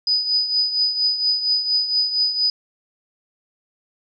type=tone with tremolo; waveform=sine; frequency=4978 Hz; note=D#8; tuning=in tune; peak=-14 dBFS; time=0.07-2.5 s; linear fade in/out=2 ms; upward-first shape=triangle; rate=4.3 Hz; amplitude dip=70%; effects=none